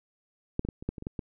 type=clicks; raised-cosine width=3 ms; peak=-13 / -21 / -18 / -28 / -16 / -27 / -27 / -21 / -20 dBFS; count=9; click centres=0.594 / 0.65 / 0.688 / 0.825 / 0.89 / 0.982 / 1.024 / 1.069 / 1.192 s; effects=none